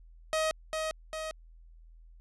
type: tone with echo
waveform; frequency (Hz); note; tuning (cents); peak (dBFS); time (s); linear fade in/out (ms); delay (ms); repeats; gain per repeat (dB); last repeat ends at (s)
sawtooth; 631; D#5; +24; -23; 0.33-0.51; 0; 400; 2; -4; 1.31
effects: added 41 Hz sine -51 dBFS peak until 2.2 s + resampled to 24000 Hz